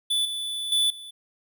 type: tone with level steps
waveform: square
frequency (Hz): 3477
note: A7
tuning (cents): -21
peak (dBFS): -22 / -29 / -20 / -39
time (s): 0.1-1.11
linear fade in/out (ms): 10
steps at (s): 0.25 / 0.72 / 0.9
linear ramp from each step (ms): 2
effects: none